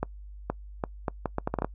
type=accelerating click train; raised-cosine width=1 ms; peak=-13 dBFS; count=11; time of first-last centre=0.03-1.646 s; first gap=470 ms; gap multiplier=0.72; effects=noise-tail reverb RT60 0.1 s tail -25 dB re dry + added 50 Hz sine -41 dBFS peak until 1.74 s